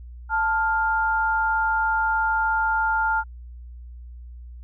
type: tone pair together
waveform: sine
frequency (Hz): 883.2 / 1402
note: A5 / F6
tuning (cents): +6 / +6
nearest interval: minor sixth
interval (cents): 800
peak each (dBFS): -22 / -22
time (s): 0.29-3.24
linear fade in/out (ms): 50
effects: added 60 Hz sine -37 dBFS peak until 4.63 s